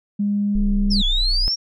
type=tone with pitch glide; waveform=sine; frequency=204.1 to 201.1 Hz; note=G#3 to G3; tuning=-30 to +44 cents; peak=-17 dBFS; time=0.19-1.02 s; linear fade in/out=10 ms; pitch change=-26 cents; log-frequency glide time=0.57-0.73 s
type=tone; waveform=sine; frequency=31 Hz; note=B0; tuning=7 cents sharp; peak=-17 dBFS; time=0.55-1.48 s; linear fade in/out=0 ms
type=exponential two-way sweep; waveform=sine; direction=down then up; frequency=5650 to 3322 to 5650 Hz; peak=-18 dBFS; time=0.9-1.56 s; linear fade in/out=20 ms; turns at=1.04 s
effects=tanh soft clip ceiling -9 dBFS